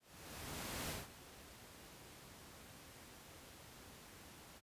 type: noise with ADSR envelope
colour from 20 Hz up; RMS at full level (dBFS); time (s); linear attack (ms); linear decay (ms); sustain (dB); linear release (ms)
pink; -42; 0-4.61; 890; 180; -15; 39
effects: high-pass 60 Hz 12 dB/octave + resampled to 32000 Hz